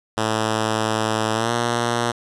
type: tone with pitch glide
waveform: 5% pulse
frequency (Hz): 110 to 118.58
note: A2 to A#2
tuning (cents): 0 to +30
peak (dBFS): -8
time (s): 0.17-2.12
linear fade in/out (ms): 10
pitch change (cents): +130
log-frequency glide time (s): 1.34-1.52
effects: resampled to 22050 Hz + 8-bit